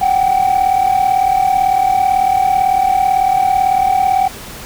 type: tone pair together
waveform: sine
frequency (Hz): 746 / 784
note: F#5 / G5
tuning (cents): +14 / 0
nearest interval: minor second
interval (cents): 86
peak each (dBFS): -11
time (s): 0.01-4.28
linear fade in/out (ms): 10
effects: tanh soft clip ceiling -7 dBFS + pink hiss -31 dBFS RMS until 4.65 s